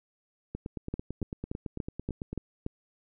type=two click trains; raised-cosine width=3 ms; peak=-19 / -22 dBFS; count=7 / 17; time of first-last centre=0.94-2.664 / 0.55-2.33 s; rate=3.48 / 8.99 Hz; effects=none